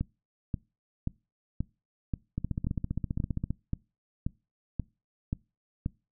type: two click trains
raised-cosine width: 5 ms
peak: -17 / -18 dBFS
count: 12 / 18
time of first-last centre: 0.01-5.861 / 2.38-3.506 s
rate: 1.88 / 15.1 Hz
effects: noise-tail reverb RT60 0.3 s tail -24 dB re dry